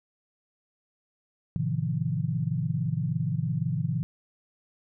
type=chord; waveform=sine; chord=F dominant seventh; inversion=first; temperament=just; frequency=109.13 / 130.96 / 157.15 / 174.61 Hz; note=A2 / C3 / Eb3 / F3; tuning=-14 / +2 / +18 / 0 cents; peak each=-33 / -30 / -29 / -33 dBFS; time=1.56-4.03 s; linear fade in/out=0 ms; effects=none